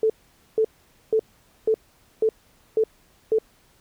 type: tone bursts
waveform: sine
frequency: 440 Hz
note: A4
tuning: in tune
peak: -16 dBFS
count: 7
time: 0.03-3.386 s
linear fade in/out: 2 ms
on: 68 ms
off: 480 ms
effects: pink hiss -59 dBFS RMS until 3.8 s